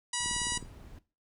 harmonic tone, 970 Hz, B5, 31 cents flat, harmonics 1 / 2 / 3 / 4 / 5 / 6 / 7 / 8 / 9 / 10, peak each -40 / -40 / -40 / -40 / -40 / -40 / -40 / -40 / -40 / -40 dBFS, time 0.13-0.58 s, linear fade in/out 5 ms
brown noise, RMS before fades -48 dBFS, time 0.2-0.99 s, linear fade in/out 5 ms
click train, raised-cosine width 3 ms, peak -30 dBFS, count 8, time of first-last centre 0.26-0.626 s, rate 19.1 Hz
effects noise-tail reverb RT60 0.3 s tail -17 dB re dry

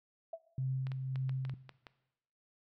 sine tone with exponential decay, 659.3 Hz, E5, in tune, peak -36 dBFS, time 0.33-0.45 s, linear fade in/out 5 ms, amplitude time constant 24 ms
sine tone with tremolo, 131.6 Hz, C3, 10 cents sharp, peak -31 dBFS, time 0.58-1.54 s, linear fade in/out 2 ms, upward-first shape sine, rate 1.8 Hz, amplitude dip 35%
clicks, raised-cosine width 0.3 ms, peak -32 dBFS, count 8, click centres 0.869 / 0.918 / 1.158 / 1.294 / 1.451 / 1.496 / 1.693 / 1.868 s
effects noise-tail reverb RT60 0.9 s tail -17 dB re dry

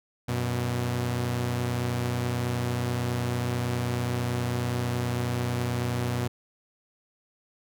sawtooth tone pair together, 92.5 / 121.74 Hz, F#2 / B2, 0 / -24 cents, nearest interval perfect fourth, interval 476 cents, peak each -29 / -23 dBFS, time 0.28-6.28 s, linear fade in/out 10 ms, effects none

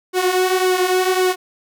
sawtooth tone with flanger, 369.1 Hz, F#4, 4 cents flat, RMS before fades -17 dBFS, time 0.13-1.36 s, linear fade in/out 50 ms, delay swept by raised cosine 1.5 to 6.5 ms, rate 1.8 Hz, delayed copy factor -0.6, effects none

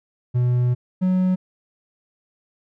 triangle tone pair in turn, 123.3 / 184.74 Hz, B2 / F#3, -2 / -2 cents, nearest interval perfect fifth, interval 700 cents, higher second, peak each -14 dBFS, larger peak neither, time 0.34-0.75 / 1.01-1.36 s, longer first, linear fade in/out 20 ms, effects none

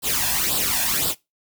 white noise with flanger, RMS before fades -22 dBFS, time 0.02-1.15 s, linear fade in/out 50 ms, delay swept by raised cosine 0.23 to 1.2 ms, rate 1.9 Hz, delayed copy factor +0.7, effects noise-tail reverb RT60 0.2 s tail -21 dB re dry

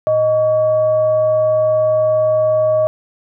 sine tone with frequency modulation, 622.3 Hz, D#5, in tune, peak -11 dBFS, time 0.07-2.87 s, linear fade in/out 0 ms, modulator 507 Hz, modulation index 0.28, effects none

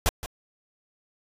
pink noise with echo, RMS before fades -21 dBFS, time 0.06-0.09 s, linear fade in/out 0 ms, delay 170 ms, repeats 1, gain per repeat -13 dB, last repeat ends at 0.26 s, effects resampled to 32000 Hz

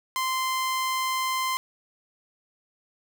sawtooth tone, 1040 Hz, C6, 11 cents flat, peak -21 dBFS, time 0.16-1.57 s, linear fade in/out 0 ms, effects none

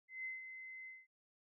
sine tone with ADSR envelope, 2055 Hz, C7, 32 cents flat, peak -40 dBFS, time 0.08-1.07 s, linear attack 170 ms, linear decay 160 ms, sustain -8 dB, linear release 200 ms, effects none

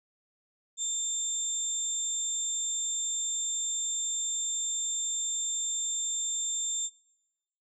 sine tone cluster, 3586 / 7150 / 7500 Hz, A7 / A8 / A#8, +32 / +27 / +10 cents, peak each -37 / -34 / -31 dBFS, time 0.77-6.9 s, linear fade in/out 50 ms, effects noise-tail reverb RT60 0.9 s tail -23 dB re dry + tanh soft clip ceiling -20 dBFS

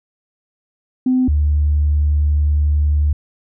sine tone pair in turn, 255.6 / 74.08 Hz, C4 / D2, -40 / +16 cents, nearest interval octave + major sixth, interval 2144 cents, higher first, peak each -11 dBFS, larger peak neither, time 1.06-1.28 / 1.28-3.13 s, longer second, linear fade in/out 5 ms, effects tanh soft clip ceiling -7 dBFS

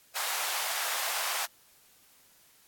pink high-pass noise, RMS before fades -32 dBFS, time 0.15-1.46 s, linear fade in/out 10 ms, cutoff 730 Hz, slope 24 dB/octave, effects white hiss -61 dBFS RMS until 2.67 s + AAC 64 kbps

